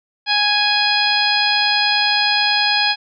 harmonic tone, 830.6 Hz, G#5, in tune, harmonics 1 / 2 / 3 / 4 / 5 / 6, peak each -21 / -21 / -21 / -21 / -21 / -21 dBFS, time 0.26-2.96 s, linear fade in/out 50 ms, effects none

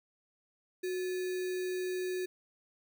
sine tone with sample-and-hold, 366.7 Hz, F#4, 15 cents flat, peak -32 dBFS, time 0.83-2.26 s, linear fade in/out 10 ms, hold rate 2100 Hz, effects none

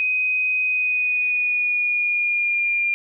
sine tone with pitch glide, 2508 to 2399 Hz, D#7 to D7, +13 to +36 cents, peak -18 dBFS, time 0-2.94 s, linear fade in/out 0 ms, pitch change -77 cents, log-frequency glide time 0.64-2.73 s, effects none

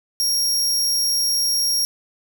sawtooth tone, 5588 Hz, F8, in tune, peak -15 dBFS, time 0.2-1.85 s, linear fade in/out 0 ms, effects none

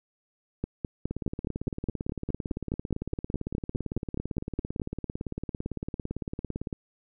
two click trains, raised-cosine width 3 ms, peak -19 / -16 dBFS, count 101 / 21, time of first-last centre 1.11-6.728 / 0.64-4.798 s, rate 17.8 / 4.81 Hz, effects none

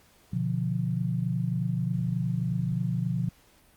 sine chord, B diminished, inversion none, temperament equal, 123.47 / 146.83 / 174.61 Hz, B2 / D3 / F3, 0 / 0 / 0 cents, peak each -29 / -32 / -29 dBFS, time 0.33-3.29 s, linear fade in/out 5 ms, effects pink hiss -60 dBFS RMS until 3.76 s + Opus 48 kbps

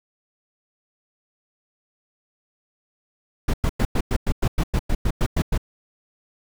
brown noise bursts, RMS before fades -19 dBFS, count 14, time 3.48-5.578 s, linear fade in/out 5 ms, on 57 ms, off 100 ms, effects none

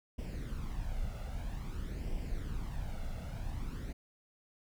brown noise with flanger, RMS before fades -38 dBFS, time 0.18-3.93 s, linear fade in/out 10 ms, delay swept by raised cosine 0.37 to 1.47 ms, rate 0.51 Hz, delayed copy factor +0.6, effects none

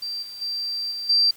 sine tone with level steps, 4699 Hz, D8, in tune, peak -27 / -35 / -25 / -28 / -15 dBFS, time 0.02-1.31 s, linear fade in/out 5 ms, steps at 0.22 / 0.41 / 0.91 / 1.09 s, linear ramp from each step 10 ms, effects white hiss -50 dBFS RMS until 1.36 s

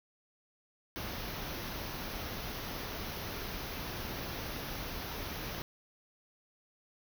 pink band-stop noise, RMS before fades -40 dBFS, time 0.96-5.62 s, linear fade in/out 0 ms, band 6200 to 11000 Hz, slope 96 dB/octave, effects none

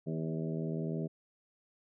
harmonic tone with a mistuned harmonic, 80.2 Hz, E2, 47 cents flat, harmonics 2 / 3 / 4 / 5 / 6 / 7 / 8, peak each -35 / -40 / -43 / -41 / -49 / -49 / -47 dBFS, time 0.06-1.08 s, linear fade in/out 20 ms, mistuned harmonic 6, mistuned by +21 cents, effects none

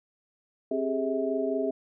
sine tone cluster, 265.9 / 397.8 / 422.4 / 646 Hz, C4 / G4 / G#4 / E5, +28 / +25 / +29 / -35 cents, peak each -31 dBFS, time 0.71-1.71 s, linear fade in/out 5 ms, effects none

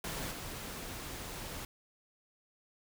pink noise with level steps, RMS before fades -39 / -43 dBFS, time 0.04-1.65 s, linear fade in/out 2 ms, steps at 0.31 s, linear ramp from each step 5 ms, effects none

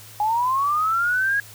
sine linear sweep, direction up, 823 to 1661.2 Hz, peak -18 dBFS, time 0.2-1.4 s, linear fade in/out 2 ms, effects added 107 Hz sine -47 dBFS peak until 1.54 s + white hiss -44 dBFS RMS until 1.54 s

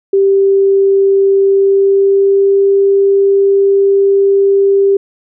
sine tone with pitch glide, 392 to 395 Hz, G4 to G4, 0 to +13 cents, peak -6 dBFS, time 0.13-4.97 s, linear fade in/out 5 ms, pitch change +13 cents, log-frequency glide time 1.43-2.63 s, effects none

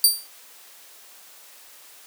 15% pulse tone with exponential decay, 4655 Hz, D8, 16 cents flat, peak -3 dBFS, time 0.04-0.27 s, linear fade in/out 2 ms, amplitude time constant 49 ms, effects white hiss -48 dBFS RMS until 2.06 s + high-pass 400 Hz 12 dB/octave

